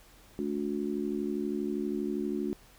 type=harmonic tone; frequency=72.5 Hz; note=D2; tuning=22 cents flat; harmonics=3 / 4 / 5; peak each=-34 / -34 / -34 dBFS; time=0.39-2.53 s; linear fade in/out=0 ms; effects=added 42 Hz sine -60 dBFS peak until 2.78 s + pink hiss -58 dBFS RMS until 2.78 s